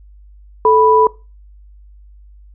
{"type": "tone pair together", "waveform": "sine", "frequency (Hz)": [436.7, 986.3], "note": ["A4", "B5"], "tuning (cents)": [-13, -3], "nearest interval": "octave + major second", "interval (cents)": 1410, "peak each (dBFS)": -10, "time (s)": [0.65, 1.07], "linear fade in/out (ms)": 2, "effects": ["noise-tail reverb RT60 0.3 s tail -21 dB re dry", "added 50 Hz sine -39 dBFS peak until 2.54 s"]}